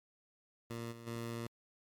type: tone with level steps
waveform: 15% pulse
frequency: 116.54 Hz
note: A#2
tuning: in tune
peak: -34 / -43 / -33 dBFS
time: 0.7-1.47 s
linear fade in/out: 5 ms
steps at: 0.91 / 1.06 s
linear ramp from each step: 20 ms
effects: MP3 96 kbps